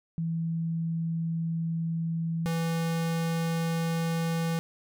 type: tone pair in turn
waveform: sine / square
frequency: 164.81 / 165.4 Hz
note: E3 / E3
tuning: 0 / +6 cents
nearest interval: unison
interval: 6 cents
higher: second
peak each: -27 dBFS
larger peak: neither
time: 0.18-2.46 / 2.46-4.59 s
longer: first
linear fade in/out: 0 ms
effects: none